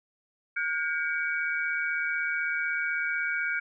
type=tone cluster; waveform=sine; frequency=1437 / 1593 / 2261 Hz; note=F6 / G6 / C#7; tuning=+49 / +27 / +34 cents; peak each=-31 dBFS; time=0.56-3.6 s; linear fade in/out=10 ms; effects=none